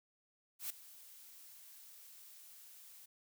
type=noise with ADSR envelope; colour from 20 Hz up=blue; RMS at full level=-39 dBFS; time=0.59-3.06 s; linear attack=110 ms; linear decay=5 ms; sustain=-18 dB; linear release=10 ms; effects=none